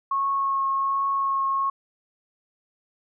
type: tone with vibrato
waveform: sine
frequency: 1093 Hz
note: C#6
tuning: 25 cents flat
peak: -21 dBFS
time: 0.11-1.7 s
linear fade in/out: 5 ms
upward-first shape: triangle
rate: 1.3 Hz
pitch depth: 13 cents each way
effects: none